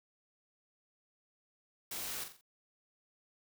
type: noise with echo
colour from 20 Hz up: white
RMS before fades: -41 dBFS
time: 1.91-2.24 s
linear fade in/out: 5 ms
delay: 43 ms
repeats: 4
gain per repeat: -7 dB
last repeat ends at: 2.412 s
effects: none